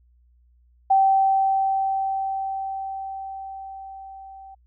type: tone with level ramp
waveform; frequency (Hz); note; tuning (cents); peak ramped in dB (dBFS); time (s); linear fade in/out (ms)
sine; 775; G5; -20; -13 to -40; 0.9-4.55; 10
effects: added 60 Hz sine -55 dBFS peak until 4.66 s